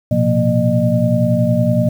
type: tone cluster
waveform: sine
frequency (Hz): 115.9 / 126.6 / 175.8 / 233.7 / 606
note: A#2 / B2 / F3 / A#3 / D#5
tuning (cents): -10 / +43 / +12 / +5 / -46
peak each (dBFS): -18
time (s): 0.11-1.89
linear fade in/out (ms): 5
effects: 7-bit